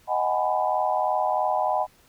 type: chord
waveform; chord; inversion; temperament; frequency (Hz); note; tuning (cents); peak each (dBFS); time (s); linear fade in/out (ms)
sine; G# minor seventh; second; just; 623 / 747.5 / 830.6 / 996.7; D#5 / F#5 / G#5 / B5; +2 / +17 / 0 / +16; -27 / -25 / -27 / -28; 0.07-1.87; 50
effects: pink hiss -58 dBFS RMS until 2.08 s